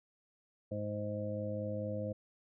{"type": "harmonic tone", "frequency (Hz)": 104.4, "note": "G#2", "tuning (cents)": 10, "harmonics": [1, 2, 3, 5, 6], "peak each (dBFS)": [-40, -42, -46, -39, -45], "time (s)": [0.71, 2.13], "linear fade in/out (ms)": 10, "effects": []}